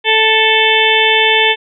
harmonic tone, 440 Hz, A4, in tune, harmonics 1 / 2 / 4 / 5 / 6 / 7 / 8, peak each -16 / -16 / -16 / -16 / -16 / -16 / -16 dBFS, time 0.04-1.56 s, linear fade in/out 50 ms, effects none

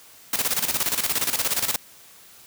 white noise with tremolo, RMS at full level -22 dBFS, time 0.33-1.76 s, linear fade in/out 2 ms, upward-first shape square, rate 17 Hz, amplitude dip 70%, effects white hiss -49 dBFS RMS until 2.46 s + high-pass 60 Hz 12 dB/octave

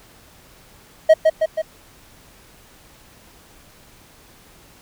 triangle tone with echo, 634 Hz, D#5, 32 cents sharp, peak -4 dBFS, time 1.09-1.14 s, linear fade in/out 10 ms, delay 160 ms, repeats 3, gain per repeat -4 dB, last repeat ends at 1.62 s, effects pink hiss -49 dBFS RMS until 4.81 s

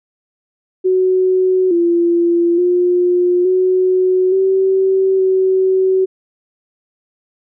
sine tone with pitch steps, 371.9 / 342.7 / 356.4 / 370.3 / 382 / 377.4 Hz, F#4 / F4 / F4 / F#4 / G4 / F#4, +9 / -33 / +35 / +1 / -45 / +34 cents, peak -10 dBFS, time 0.84-6.06 s, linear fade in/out 20 ms, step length 870 ms, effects none

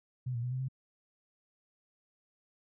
sine tone with pitch steps, 126.4 / 117.8 / 124.2 / 129.1 / 131.7 Hz, B2 / A#2 / B2 / C3 / C3, +41 / +19 / +10 / -23 / +12 cents, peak -32 dBFS, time 0.26-0.685 s, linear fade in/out 10 ms, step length 85 ms, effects none

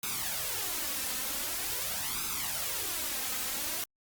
white noise with flanger, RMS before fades -34 dBFS, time 0.03-3.84 s, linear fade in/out 2 ms, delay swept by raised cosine 0.79 to 3.89 ms, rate 0.45 Hz, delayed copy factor +0.7, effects Opus 48 kbps

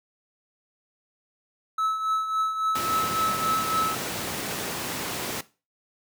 triangle tone with tremolo, 1300 Hz, E6, 24 cents flat, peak -19 dBFS, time 1.78-3.95 s, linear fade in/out 5 ms, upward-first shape triangle, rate 3.6 Hz, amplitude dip 65%
pink noise, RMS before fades -30 dBFS, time 2.75-5.41 s, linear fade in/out 5 ms
effects noise-tail reverb RT60 0.3 s tail -17 dB re dry + high-pass 150 Hz 12 dB/octave

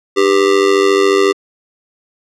square tone with amplitude modulation, 394.9 Hz, G4, 13 cents sharp, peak -6 dBFS, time 0.16-1.33 s, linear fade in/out 20 ms, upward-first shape sine, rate 94.1 Hz, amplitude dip 80%, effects low-pass 6000 Hz 12 dB/octave

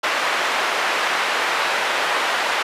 white band-pass noise, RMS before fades -21 dBFS, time 0.03-2.63 s, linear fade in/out 10 ms, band 570 to 2000 Hz, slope 12 dB/octave, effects resampled to 32000 Hz

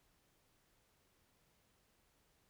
silence, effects pink hiss -75 dBFS RMS until 2.49 s

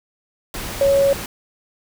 sine tone in noise, 554.4 Hz, C#5, in tune, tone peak -12 dBFS, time 0.81-1.13 s, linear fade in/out 2 ms, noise pink, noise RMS -29 dBFS, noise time 0.54-1.26 s, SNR +14 dB, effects none

